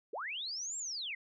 sine linear two-way sweep, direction up then down, 349.2 to 7600 to 1945 Hz, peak -37 dBFS, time 0.13-1.15 s, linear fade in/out 5 ms, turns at 0.77 s, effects none

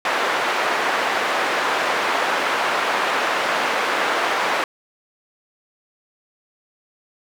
white band-pass noise, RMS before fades -21 dBFS, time 0.05-4.64 s, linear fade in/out 2 ms, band 460 to 1600 Hz, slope 12 dB/octave, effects none

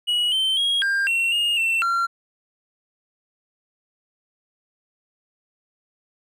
triangle tone with pitch steps, 2915 / 3101 / 3285 / 1597 / 2723 / 2845 / 2692 / 1373 Hz, F#7 / G7 / G#7 / G6 / F7 / F7 / E7 / F6, -26 / -19 / -20 / +32 / -44 / +31 / +36 / -30 cents, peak -17 dBFS, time 0.07-2.07 s, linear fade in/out 20 ms, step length 250 ms, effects none

